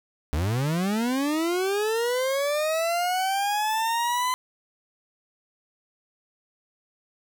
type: linear sweep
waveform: 40% pulse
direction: up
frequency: 68.2 to 1019 Hz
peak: -22 dBFS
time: 0.33-4.34 s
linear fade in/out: 0 ms
effects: none